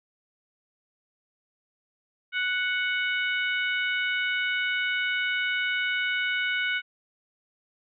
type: harmonic tone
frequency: 740 Hz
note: F#5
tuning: in tune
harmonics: 2 / 3 / 4 / 5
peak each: -27 / -29 / -33 / -40 dBFS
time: 2.32-6.82 s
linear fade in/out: 50 ms
effects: none